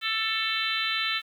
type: harmonic tone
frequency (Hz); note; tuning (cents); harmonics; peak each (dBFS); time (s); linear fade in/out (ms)
442.8; A4; +11; 3 / 4 / 5 / 6 / 7 / 8 / 9; -33 / -33 / -33 / -33 / -33 / -33 / -33; 0.01-1.22; 50
effects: 9-bit